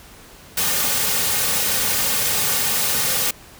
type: noise with comb filter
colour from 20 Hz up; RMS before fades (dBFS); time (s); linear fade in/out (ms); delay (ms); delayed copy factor
white; -20; 0.57-3.31; 5; 3; -0.6
effects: pink hiss -44 dBFS RMS until 3.59 s